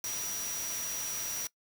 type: tone in noise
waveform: sine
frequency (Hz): 5800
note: F#8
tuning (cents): -35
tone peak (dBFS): -34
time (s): 0.04-1.47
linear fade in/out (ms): 2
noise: white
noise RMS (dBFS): -39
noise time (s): 0.04-1.47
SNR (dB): +2
effects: noise-tail reverb RT60 0.1 s tail -21 dB re dry